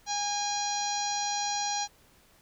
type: harmonic tone with a mistuned harmonic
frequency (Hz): 818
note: G#5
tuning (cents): -26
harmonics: 1 / 2 / 3 / 4 / 5 / 6 / 7 / 8 / 9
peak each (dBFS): -31 / -42 / -43 / -42 / -36 / -43 / -35 / -41 / -46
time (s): 0.06-1.88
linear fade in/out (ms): 50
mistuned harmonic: 9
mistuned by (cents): -54
effects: pink hiss -61 dBFS RMS until 2.41 s